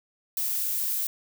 violet noise, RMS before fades -28 dBFS, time 0.37-1.07 s, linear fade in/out 2 ms, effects none

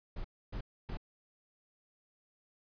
brown noise bursts, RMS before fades -39 dBFS, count 3, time 0.16-0.972 s, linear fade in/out 5 ms, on 84 ms, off 280 ms, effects resampled to 11025 Hz

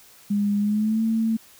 sine tone with pitch glide, 204.2 to 224 Hz, G#3 to A3, -29 to +31 cents, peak -19 dBFS, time 0.3-1.37 s, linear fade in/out 10 ms, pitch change +160 cents, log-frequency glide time 0.59-1.03 s, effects white hiss -51 dBFS RMS until 1.59 s

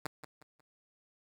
5% pulse tone with echo, 151.7 Hz, D#3, 44 cents flat, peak -23 dBFS, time 0.05-0.07 s, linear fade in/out 5 ms, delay 180 ms, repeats 3, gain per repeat -10 dB, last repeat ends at 0.61 s, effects none

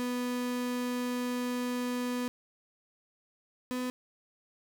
35% pulse tone pair in turn, 246.9 / 251.1 Hz, B3 / B3, 0 / +29 cents, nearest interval unison, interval 29 cents, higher second, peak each -29 / -30 dBFS, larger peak first, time 0-2.28 / 3.71-3.9 s, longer first, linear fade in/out 0 ms, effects none

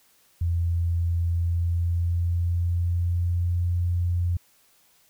sine tone with pitch glide, 85.1 to 87.54 Hz, F2 to F2, -44 to +5 cents, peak -21 dBFS, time 0.41-4.37 s, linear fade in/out 5 ms, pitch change +49 cents, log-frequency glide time 1.25-3.63 s, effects white hiss -61 dBFS RMS until 5.09 s

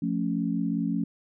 sine chord, F augmented, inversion none, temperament equal, 174.61 / 220 / 277.2 Hz, F3 / A3 / C#4, 0 / 0 / 0 cents, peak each -29 dBFS, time 0.02-1.04 s, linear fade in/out 5 ms, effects none

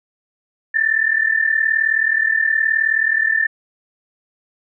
sine tone pair together, 1758 / 1797 Hz, A6 / A6, -2 / +36 cents, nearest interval unison, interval 38 cents, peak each -17 dBFS, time 0.74-3.47 s, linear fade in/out 10 ms, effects none

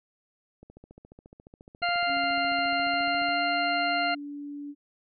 click train, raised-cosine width 2 ms, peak -35 dBFS, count 39, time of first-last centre 0.63-3.287 s, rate 14.3 Hz
harmonic tone, 698 Hz, F5, 1 cent flat, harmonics 1 / 2 / 3 / 4 / 6, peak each -27 / -30 / -32 / -33 / -35 dBFS, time 1.82-4.15 s, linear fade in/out 10 ms
sine tone with pitch glide, 277 to 288.4 Hz, C#4 to D4, -1 to -31 cents, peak -35 dBFS, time 2.06-4.75 s, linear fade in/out 50 ms, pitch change +70 cents, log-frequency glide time 2.72-3.41 s
effects none

